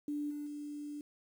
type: tone with level steps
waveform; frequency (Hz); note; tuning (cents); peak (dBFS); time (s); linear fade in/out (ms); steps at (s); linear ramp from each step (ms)
sine; 293.7; D4; 0; -34 / -38 / -40; 0.08-1.01; 2; 0.3 / 0.46; 10
effects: 10-bit